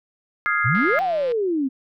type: chord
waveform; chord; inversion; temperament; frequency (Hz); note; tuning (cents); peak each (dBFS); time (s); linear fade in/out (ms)
sine; F minor seventh; third; equal; 1244.5 / 1396.9 / 1661.2 / 2093; Eb6 / F6 / Ab6 / C7; 0 / 0 / 0 / 0; -24; 0.46-0.99; 0
type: exponential two-way sweep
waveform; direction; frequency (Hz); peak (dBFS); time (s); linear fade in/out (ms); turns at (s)
sine; up then down; 101.8 to 791 to 254.6; -19; 0.64-1.69; 20; 1.02
type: click train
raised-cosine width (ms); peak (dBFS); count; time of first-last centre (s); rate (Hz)
0.3; -23; 99; 0.75-1.32; 172
effects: none